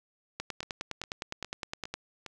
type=two click trains; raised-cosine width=0.2 ms; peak=-17 / -23 dBFS; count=16 / 5; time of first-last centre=0.4-1.94 / 0.63-2.263 s; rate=9.74 / 2.45 Hz; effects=none